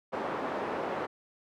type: band-pass noise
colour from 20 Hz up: pink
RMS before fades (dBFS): -34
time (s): 0.12-1.07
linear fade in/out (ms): 20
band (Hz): 370 to 1100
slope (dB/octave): 12
effects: none